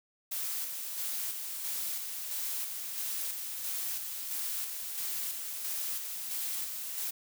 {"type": "noise with tremolo", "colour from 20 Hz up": "blue", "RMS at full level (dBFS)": -35, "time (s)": [0.31, 7.11], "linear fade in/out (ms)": 10, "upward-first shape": "square", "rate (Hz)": 1.5, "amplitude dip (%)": 35, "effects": []}